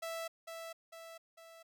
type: tone with echo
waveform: sawtooth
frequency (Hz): 659.3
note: E5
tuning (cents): 0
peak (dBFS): -35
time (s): 0.02-0.28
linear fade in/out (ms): 10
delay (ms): 450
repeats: 3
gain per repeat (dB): -5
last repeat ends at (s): 1.63
effects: none